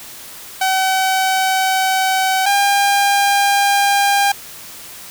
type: tone pair in turn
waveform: sawtooth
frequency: 760 / 802.6 Hz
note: F#5 / G5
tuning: +46 / +41 cents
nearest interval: minor second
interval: 95 cents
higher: second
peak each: -10 / -8 dBFS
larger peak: second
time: 0.61-2.46 / 2.46-4.32 s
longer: second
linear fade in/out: 5 ms
effects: white hiss -35 dBFS RMS until 5.1 s